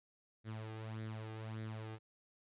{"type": "tone with flanger", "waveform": "sawtooth", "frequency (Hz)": 110, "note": "A2", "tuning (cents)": 0, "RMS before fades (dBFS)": -45, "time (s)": [0.44, 1.99], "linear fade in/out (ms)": 50, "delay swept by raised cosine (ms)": [0.52, 2.52], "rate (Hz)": 1.7, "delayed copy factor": 0.6, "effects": ["resampled to 8000 Hz"]}